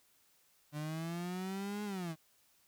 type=linear two-way sweep; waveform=35% pulse; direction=up then down; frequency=146.83 to 210 to 154.6 Hz; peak=-36 dBFS; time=0.72-2.16 s; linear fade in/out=50 ms; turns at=1.84 s; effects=white hiss -70 dBFS RMS until 2.67 s